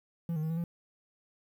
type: tone with pitch steps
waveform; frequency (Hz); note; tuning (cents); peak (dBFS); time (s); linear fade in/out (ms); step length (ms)
triangle; 167.9 / 154.5 / 158.9 / 164.3 / 170.4; E3 / D#3 / D#3 / E3 / F3; +32 / -12 / +37 / -5 / -42; -28; 0.29-0.64; 2; 70
effects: 10-bit